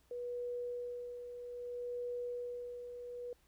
sine tone with tremolo, 486.7 Hz, B4, 25 cents flat, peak -37 dBFS, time 0.11-3.33 s, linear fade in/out 2 ms, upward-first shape sine, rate 0.62 Hz, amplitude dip 55%, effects added 60 Hz sine -70 dBFS peak until 3.47 s + pink hiss -72 dBFS RMS until 3.47 s

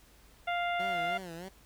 harmonic tone, 698.5 Hz, F5, in tune, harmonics 1 / 2 / 3 / 4 / 5, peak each -31 / -37 / -37 / -43 / -46 dBFS, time 0.47-1.18 s, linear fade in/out 10 ms
15% pulse tone with vibrato, 178.2 Hz, F3, 35 cents sharp, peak -35 dBFS, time 0.79-1.49 s, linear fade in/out 10 ms, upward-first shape sine, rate 3.2 Hz, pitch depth 140 cents each way
effects added 50 Hz sine -61 dBFS peak until 1.65 s + pink hiss -61 dBFS RMS until 1.65 s

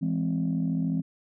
sine chord, E augmented, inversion none, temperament equal with one note detuned, 167.21 / 207.7 / 261.6 Hz, E3 / G#3 / B#3, +25 / 0 / 0 cents, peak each -26 / -31 / -28 dBFS, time 0.01-1.02 s, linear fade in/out 20 ms, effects tanh soft clip ceiling -18 dBFS

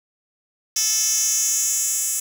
10% pulse tone with high-pass filter sweep, 435.7 Hz, A4, 17 cents flat, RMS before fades -21 dBFS, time 0.76-2.2 s, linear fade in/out 5 ms, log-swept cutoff 5400 to 8100 Hz, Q 3.5, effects 7-bit

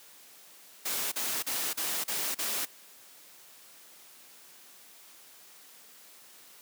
white noise bursts, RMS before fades -32 dBFS, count 6, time 0.85-2.655 s, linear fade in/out 10 ms, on 270 ms, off 37 ms, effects white hiss -54 dBFS RMS until 6.61 s + high-pass 200 Hz 12 dB/octave

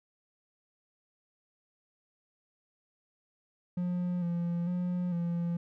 triangle tone with pitch steps, 178 / 171.9 / 178.6 / 171.3 Hz, F3 / F3 / F3 / F3, +33 / -27 / +39 / -33 cents, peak -27 dBFS, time 3.77-5.57 s, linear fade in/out 5 ms, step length 450 ms, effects none

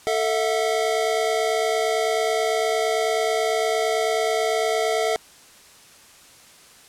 square tone cluster, 443.2 / 653 / 722 Hz, A4 / E5 / F#5, +13 / -17 / -43 cents, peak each -24 / -25 / -27 dBFS, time 0.07-5.16 s, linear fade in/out 0 ms, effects white hiss -49 dBFS RMS until 6.88 s + low-pass 10000 Hz 12 dB/octave

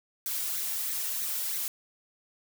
blue noise with flanger, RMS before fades -32 dBFS, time 0.26-1.68 s, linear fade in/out 0 ms, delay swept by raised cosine 0.49 to 2.19 ms, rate 3.1 Hz, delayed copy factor +0.5, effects none

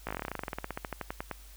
slowing click train, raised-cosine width 0.5 ms, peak -19 dBFS, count 26, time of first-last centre 0.07-1.313 s, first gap 17 ms, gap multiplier 1.08, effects added 50 Hz sine -49 dBFS peak until 1.56 s + white hiss -56 dBFS RMS until 1.56 s

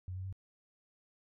sine tone with pitch steps, 91.7 / 93.63 / 95.59 Hz, F#2 / F#2 / G2, -15 / +21 / -43 cents, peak -38 dBFS, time 0.08-0.326 s, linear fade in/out 0 ms, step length 82 ms, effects none

